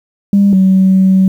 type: tone pair in turn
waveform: sine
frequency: 200 / 189.54 Hz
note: G3 / F#3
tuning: +35 / +42 cents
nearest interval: minor second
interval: 93 cents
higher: first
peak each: -4 dBFS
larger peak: neither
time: 0.33-0.53 / 0.53-1.28 s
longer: second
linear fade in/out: 2 ms
effects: tanh soft clip ceiling -1 dBFS + 7-bit